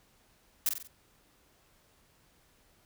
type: noise with echo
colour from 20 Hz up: blue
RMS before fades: -27 dBFS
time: 0.66-0.69 s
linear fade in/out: 2 ms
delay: 46 ms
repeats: 4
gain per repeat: -6 dB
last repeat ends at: 0.874 s
effects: pink hiss -66 dBFS RMS until 2.85 s